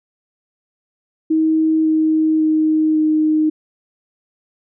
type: tone with pitch steps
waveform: sine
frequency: 317 / 314.6 / 312.3 / 309.9 Hz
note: D#4 / D#4 / D#4 / D#4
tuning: +32 / +19 / +7 / -7 cents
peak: -12 dBFS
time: 1.3-3.5 s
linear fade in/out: 10 ms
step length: 550 ms
effects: none